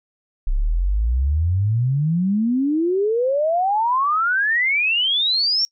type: exponential sweep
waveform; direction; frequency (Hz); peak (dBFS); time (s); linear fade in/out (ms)
sine; up; 31.57 to 5600; -16; 0.47-5.65; 0
effects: noise-tail reverb RT60 0.1 s tail -26 dB re dry